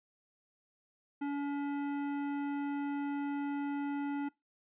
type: tone with hard clipping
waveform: triangle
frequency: 284.6 Hz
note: C#4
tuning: 46 cents sharp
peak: -35 dBFS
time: 1.21-4.29 s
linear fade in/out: 10 ms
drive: 17 dB
effects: noise-tail reverb RT60 0.2 s tail -23 dB re dry + resampled to 8000 Hz